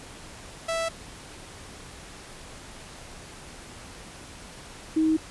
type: tone pair in turn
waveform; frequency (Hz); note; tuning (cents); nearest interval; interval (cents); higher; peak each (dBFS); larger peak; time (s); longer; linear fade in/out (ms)
sawtooth / sine; 659.3 / 316.2; E5 / D#4; 0 / +28; octave + minor second; 1272; first; -22 / -19; second; 0.68-0.89 / 4.96-5.17; neither; 10
effects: pink hiss -44 dBFS RMS until 5.3 s + resampled to 24000 Hz